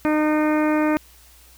harmonic tone, 305.4 Hz, D#4, 32 cents flat, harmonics 1 / 2 / 3 / 4 / 5 / 6 / 7 / 8, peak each -18 / -24 / -28 / -30 / -32 / -34 / -35 / -36 dBFS, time 0.05-0.97 s, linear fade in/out 0 ms, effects added 60 Hz sine -51 dBFS peak until 1.57 s + white hiss -51 dBFS RMS until 1.57 s

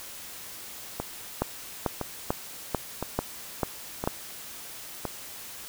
two click trains, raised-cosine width 1 ms, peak -15 / -10 dBFS, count 5 / 7, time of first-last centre 1-5.053 / 1.42-4.075 s, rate 0.987 / 2.26 Hz, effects white hiss -42 dBFS RMS until 5.68 s

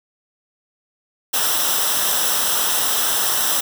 white noise with comb filter, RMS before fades -19 dBFS, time 1.33-3.61 s, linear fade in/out 10 ms, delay 0.44 ms, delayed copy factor -0.7, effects none

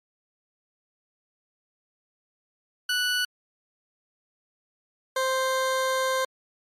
20% pulse tone pair in turn, 1480 / 523.3 Hz, F#6 / C5, 0 / 0 cents, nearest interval octave + tritone, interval 1800 cents, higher first, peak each -18 dBFS, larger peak neither, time 2.89-3.25 / 5.16-6.25 s, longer second, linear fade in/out 5 ms, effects low-pass 12000 Hz 12 dB/octave + MP3 64 kbps

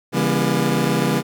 25% pulse chord, C# diminished seventh, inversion none, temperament just, 138.59 / 166.31 / 199.57 / 239.5 Hz, C#3 / E3 / G3 / Bb3, 0 / +16 / +31 / +47 cents, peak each -19 dBFS, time 0.12-1.23 s, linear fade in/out 50 ms, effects none

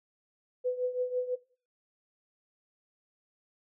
sine tone with tremolo, 500 Hz, B4, 21 cents sharp, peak -25 dBFS, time 0.64-1.36 s, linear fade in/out 20 ms, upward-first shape triangle, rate 6 Hz, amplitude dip 80%, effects noise-tail reverb RT60 0.4 s tail -20 dB re dry

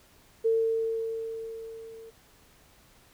sine tone with level ramp, 450.9 Hz, A4, 42 cents sharp, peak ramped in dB -20 to -44 dBFS, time 0.44-2.11 s, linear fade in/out 20 ms, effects pink hiss -59 dBFS RMS until 3.13 s

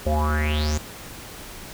square tone with low-pass filter sweep, 75.7 Hz, D#2, 47 cents flat, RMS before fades -22 dBFS, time 0.06-0.78 s, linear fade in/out 5 ms, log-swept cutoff 550 to 7300 Hz, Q 8, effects pink hiss -39 dBFS RMS until 1.73 s

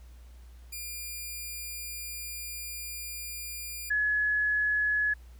5% pulse / sine tone pair in turn, 2400 / 1697.1 Hz, D7 / G#6, +37 / +37 cents, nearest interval tritone, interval 600 cents, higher first, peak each -27 / -24 dBFS, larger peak second, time 0.72-3.9 / 3.9-5.14 s, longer first, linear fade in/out 10 ms, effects added 60 Hz sine -47 dBFS peak until 5.39 s + pink hiss -63 dBFS RMS until 5.39 s

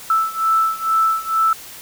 sine beating tone pair, 1318.5 / 1320.7 Hz, E6 / E6, 0 / +3 cents, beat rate 2.2 Hz, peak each -17 / -19 dBFS, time 0.1-1.53 s, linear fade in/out 2 ms, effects white hiss -37 dBFS RMS until 1.81 s

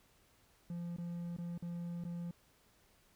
triangle tone with dropouts, 172.3 Hz, F3, 23 cents flat, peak -37 dBFS, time 0.7-2.31 s, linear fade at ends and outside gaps 2 ms, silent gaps 0.964-0.983 / 1.366-1.385 / 1.578-1.624 / 2.039-2.05 s, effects pink hiss -69 dBFS RMS until 3.15 s

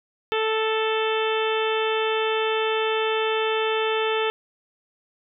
harmonic tone, 440 Hz, A4, in tune, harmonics 1 / 2 / 3 / 4 / 5 / 6 / 7 / 8, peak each -23 / -29 / -30 / -33 / -36 / -31 / -33 / -35 dBFS, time 0.32-4.3 s, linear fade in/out 0 ms, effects none

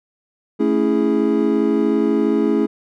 triangle chord, A major seventh, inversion none, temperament equal, 220 / 277.2 / 329.6 / 415.3 Hz, A3 / C#4 / E4 / G#4, 0 / 0 / 0 / 0 cents, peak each -18 dBFS, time 0.59-2.67 s, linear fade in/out 20 ms, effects none

